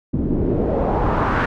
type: noise with low-pass filter sweep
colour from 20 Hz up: pink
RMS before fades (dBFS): -19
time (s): 0.13-1.46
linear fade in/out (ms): 10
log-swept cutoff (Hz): 240 to 1600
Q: 2
effects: none